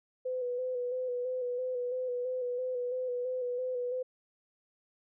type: tone with vibrato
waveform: sine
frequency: 500 Hz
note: B4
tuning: 21 cents sharp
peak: -31 dBFS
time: 0.25-4.03 s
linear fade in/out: 10 ms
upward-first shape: square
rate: 3 Hz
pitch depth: 31 cents each way
effects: none